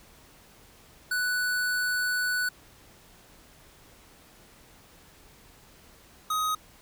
square tone pair in turn, 1484 / 1256.9 Hz, F#6 / D#6, +5 / +17 cents, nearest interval minor third, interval 288 cents, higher first, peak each -26 dBFS, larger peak neither, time 1.11-2.49 / 6.3-6.55 s, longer first, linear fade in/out 5 ms, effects pink hiss -55 dBFS RMS until 6.81 s

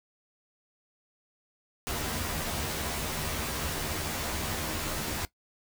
pink noise with comb filter, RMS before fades -33 dBFS, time 1.87-5.25 s, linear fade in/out 0 ms, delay 13 ms, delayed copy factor +0.85, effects noise-tail reverb RT60 0.1 s tail -17 dB re dry

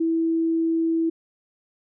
sine tone, 327.9 Hz, E4, 9 cents flat, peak -19 dBFS, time 0-1.1 s, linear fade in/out 10 ms, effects none

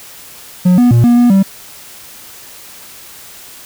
triangle tone with pitch steps, 180.6 / 244.4 / 118.4 / 239.5 / 242 / 194 Hz, F#3 / B3 / A#2 / A#3 / B3 / G3, -42 / -18 / +27 / +47 / -35 / -18 cents, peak -3 dBFS, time 0.65-1.43 s, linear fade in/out 10 ms, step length 130 ms, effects white hiss -35 dBFS RMS until 3.65 s

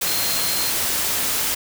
sine tone in noise, 4186 Hz, C8, in tune, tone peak -27 dBFS, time 0.06-0.71 s, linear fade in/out 10 ms, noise white, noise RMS -22 dBFS, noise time 0.01-1.55 s, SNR -8 dB, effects none

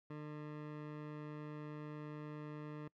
20% pulse tone, 150.4 Hz, D3, 42 cents sharp, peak -40 dBFS, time 0.1-2.88 s, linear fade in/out 5 ms, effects noise-tail reverb RT60 0.1 s tail -25 dB re dry + low-pass 2000 Hz 12 dB/octave

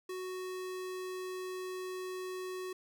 square tone, 370 Hz, F#4, in tune, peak -39 dBFS, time 0.09-2.73 s, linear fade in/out 5 ms, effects none

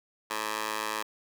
15% pulse tone with high-pass filter, 107.9 Hz, A2, 33 cents flat, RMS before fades -33 dBFS, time 0.3-1.03 s, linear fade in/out 10 ms, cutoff 850 Hz, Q 1.1, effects none

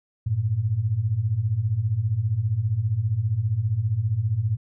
sine beating tone pair, 98 / 113 Hz, G2 / A2, 0 / +47 cents, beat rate 15 Hz, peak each -26 / -22 dBFS, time 0.26-4.57 s, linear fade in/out 10 ms, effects none

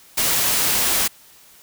white noise, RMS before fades -19 dBFS, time 0.17-1.08 s, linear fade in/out 10 ms, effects white hiss -49 dBFS RMS until 1.62 s

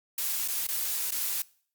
blue noise with dropouts, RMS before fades -30 dBFS, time 0.18-1.42 s, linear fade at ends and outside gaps 2 ms, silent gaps 0.478-0.484 / 0.668-0.687 / 1.107-1.12 s, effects noise-tail reverb RT60 0.5 s tail -22 dB re dry + Opus 48 kbps

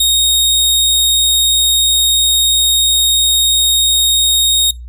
sawtooth tone, 3729 Hz, A#7, in tune, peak -6 dBFS, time 0-4.71 s, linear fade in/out 5 ms, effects noise-tail reverb RT60 0.2 s tail -25 dB re dry + added 60 Hz sine -27 dBFS peak until 4.88 s

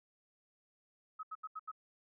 sine tone bursts, 1276 Hz, D#6, 43 cents sharp, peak -40 dBFS, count 5, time 1.19-1.716 s, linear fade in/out 10 ms, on 42 ms, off 79 ms, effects none

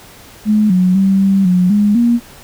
sine tone with pitch steps, 212.7 / 182.9 / 193.6 / 194.8 / 180.7 / 206.6 / 236.9 Hz, G#3 / F#3 / G3 / G3 / F#3 / G#3 / A#3, +42 / -20 / -21 / -11 / -41 / -9 / +28 cents, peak -8 dBFS, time 0.45-2.2 s, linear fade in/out 50 ms, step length 250 ms, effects pink hiss -39 dBFS RMS until 2.43 s

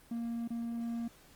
triangle tone with dropouts, 233.1 Hz, A#3, in tune, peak -32 dBFS, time 0.11-1.08 s, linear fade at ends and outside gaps 5 ms, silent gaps 0.478-0.503 s, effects pink hiss -60 dBFS RMS until 1.35 s + Opus 24 kbps

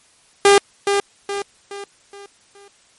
sawtooth tone with echo, 401.2 Hz, G4, 40 cents sharp, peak -4 dBFS, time 0.45-0.58 s, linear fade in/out 2 ms, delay 420 ms, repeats 5, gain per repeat -7 dB, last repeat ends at 2.68 s, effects white hiss -54 dBFS RMS until 2.98 s + MP3 48 kbps

